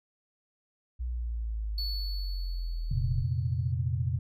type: exponential sweep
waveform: sine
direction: down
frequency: 61.74 to 37.23 Hz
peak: -30 dBFS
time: 0.99-3.24 s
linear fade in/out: 20 ms
type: tone with exponential decay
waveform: triangle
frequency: 4435 Hz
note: C#8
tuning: in tune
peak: -31 dBFS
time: 1.78-3.72 s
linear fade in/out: 2 ms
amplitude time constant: 420 ms
type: chord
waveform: sine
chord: F suspended fourth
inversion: none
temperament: just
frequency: 87.31 / 116.41 / 130.96 Hz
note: F2 / Bb2 / C3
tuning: 0 / -2 / +2 cents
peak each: -31 dBFS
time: 2.91-4.19 s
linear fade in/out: 5 ms
effects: none